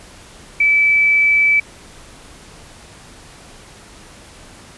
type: tone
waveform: sine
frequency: 2308 Hz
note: D7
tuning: 31 cents flat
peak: -10 dBFS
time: 0.6-1.6 s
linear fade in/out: 5 ms
effects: pink hiss -41 dBFS RMS until 4.77 s + resampled to 24000 Hz